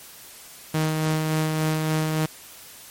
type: tone with tremolo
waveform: sawtooth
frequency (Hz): 156.6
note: D#3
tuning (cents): +11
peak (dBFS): -16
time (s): 0.74-2.26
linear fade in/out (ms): 5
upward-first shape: sine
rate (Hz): 3.5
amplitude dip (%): 30
effects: white hiss -44 dBFS RMS until 2.9 s + MP3 64 kbps